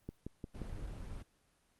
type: click train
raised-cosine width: 3 ms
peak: -29 dBFS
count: 4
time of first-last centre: 0.09-0.617 s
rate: 5.69 Hz
type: noise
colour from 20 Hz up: brown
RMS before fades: -44 dBFS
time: 0.54-1.23 s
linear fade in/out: 10 ms
effects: pink hiss -73 dBFS RMS until 1.79 s + Opus 24 kbps